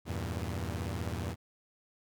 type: chord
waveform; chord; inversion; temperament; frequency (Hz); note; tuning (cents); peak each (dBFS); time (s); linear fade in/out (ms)
sawtooth; E diminished; none; equal; 82.41 / 98 / 116.54; E2 / G2 / Bb2; 0 / 0 / 0; -33 / -35 / -36; 0.05-1.36; 50
effects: none